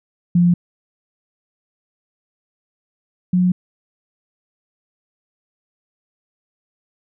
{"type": "tone pair in turn", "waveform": "sine", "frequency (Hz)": [174.61, 180.87], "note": ["F3", "F#3"], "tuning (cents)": [0, -39], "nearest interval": "minor second", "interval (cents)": 61, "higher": "second", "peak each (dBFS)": [-10, -12], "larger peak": "first", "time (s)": [[0.35, 0.54], [3.33, 3.52]], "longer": "neither", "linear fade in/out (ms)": 5, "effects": []}